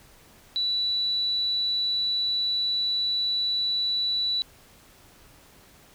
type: tone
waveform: sine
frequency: 3950 Hz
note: B7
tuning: in tune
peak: -23 dBFS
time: 0.56-4.42 s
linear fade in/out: 0 ms
effects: pink hiss -54 dBFS RMS until 5.94 s